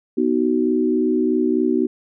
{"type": "chord", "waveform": "sine", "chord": "B major", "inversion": "none", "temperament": "equal with one note detuned", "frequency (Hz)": [246.9, 311.1, 374.7], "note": ["B3", "D#4", "F#4"], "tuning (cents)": [0, 0, 22], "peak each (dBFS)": [-20, -20, -20], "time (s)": [0.17, 1.87], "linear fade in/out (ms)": 10, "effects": []}